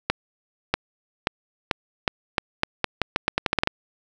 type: accelerating click train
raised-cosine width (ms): 0.3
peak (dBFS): -3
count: 17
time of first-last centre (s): 0.1-3.674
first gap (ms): 640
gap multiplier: 0.83
effects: none